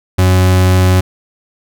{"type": "tone", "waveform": "40% pulse", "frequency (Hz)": 92.4, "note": "F#2", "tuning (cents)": -2, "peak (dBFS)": -6, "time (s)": [0.18, 1.01], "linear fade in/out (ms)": 10, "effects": []}